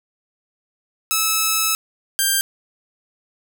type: tone pair in turn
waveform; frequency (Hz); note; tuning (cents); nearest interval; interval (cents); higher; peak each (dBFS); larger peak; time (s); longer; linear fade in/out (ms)
5% pulse; 1301 / 1585.1; E6 / G6; -23 / +19; minor third; 342; second; -5; neither; 1.11-1.75 / 2.19-2.41; first; 0
effects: none